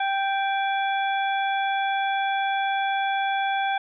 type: harmonic tone with a mistuned harmonic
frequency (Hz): 784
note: G5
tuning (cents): 0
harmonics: 1 / 2 / 3 / 4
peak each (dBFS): -23 / -29 / -33 / -35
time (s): 0-3.78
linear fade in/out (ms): 5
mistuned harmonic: 4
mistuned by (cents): +140
effects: none